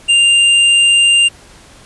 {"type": "tone with hard clipping", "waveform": "sine", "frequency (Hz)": 2794, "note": "F7", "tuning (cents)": 0, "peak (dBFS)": -8, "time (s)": [0.08, 1.29], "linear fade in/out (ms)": 20, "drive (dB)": 13, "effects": ["pink hiss -41 dBFS RMS until 1.85 s", "resampled to 24000 Hz"]}